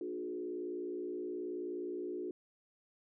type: tone with frequency modulation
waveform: sine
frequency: 359.7 Hz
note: F#4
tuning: 49 cents flat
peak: -37 dBFS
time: 0.01-2.31 s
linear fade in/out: 2 ms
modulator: 59 Hz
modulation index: 1
effects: none